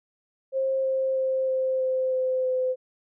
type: tone with pitch steps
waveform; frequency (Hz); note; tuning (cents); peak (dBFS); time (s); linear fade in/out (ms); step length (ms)
sine; 532 / 528.6 / 525.3 / 522 / 518.6 / 515.4 / 512.1; C5 / C5 / C5 / C5 / C5 / C5 / C5; +29 / +18 / +7 / -4 / -15 / -26 / -37; -22; 0.52-2.76; 50; 320
effects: none